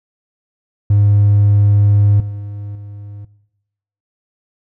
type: tone with level steps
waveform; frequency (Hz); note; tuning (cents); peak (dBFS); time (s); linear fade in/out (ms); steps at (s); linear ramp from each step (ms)
triangle; 102.3; G#2; -26; -5 / -22 / -27; 0.9-3.25; 5; 2.2 / 2.75; 2
effects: noise-tail reverb RT60 0.9 s tail -19 dB re dry + tanh soft clip ceiling -3 dBFS